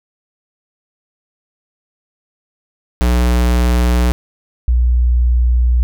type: tone pair in turn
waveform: square / sine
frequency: 60.6 / 60.6 Hz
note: B1 / B1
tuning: -32 / -32 cents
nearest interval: unison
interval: 0 cents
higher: neither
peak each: -11 / -9 dBFS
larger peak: second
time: 3.01-4.12 / 4.68-5.83 s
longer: second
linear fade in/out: 0 ms
effects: none